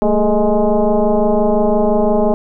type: tone with frequency modulation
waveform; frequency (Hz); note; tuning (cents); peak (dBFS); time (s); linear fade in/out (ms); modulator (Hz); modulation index
sine; 199.1; G3; +27; -10; 0.02-2.34; 0; 212; 2.8
effects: none